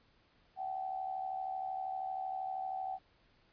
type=tone with amplitude modulation; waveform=sine; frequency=760 Hz; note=F#5; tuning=46 cents sharp; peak=-33 dBFS; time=0.56-2.99 s; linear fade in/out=50 ms; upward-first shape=sine; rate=72.8 Hz; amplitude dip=65%; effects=pink hiss -69 dBFS RMS until 3.52 s + resampled to 11025 Hz